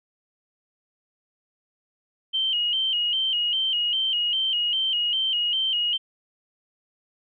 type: tone with vibrato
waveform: sine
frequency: 3000 Hz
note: F#7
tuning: 23 cents sharp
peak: -21 dBFS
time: 2.33-5.98 s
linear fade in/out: 20 ms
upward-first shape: square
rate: 2.5 Hz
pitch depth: 68 cents each way
effects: none